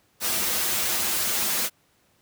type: noise with comb filter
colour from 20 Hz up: white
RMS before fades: -25 dBFS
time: 0.2-1.7 s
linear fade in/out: 50 ms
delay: 7 ms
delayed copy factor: -0.85
effects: pink hiss -64 dBFS RMS until 2.21 s + high-pass 80 Hz 12 dB/octave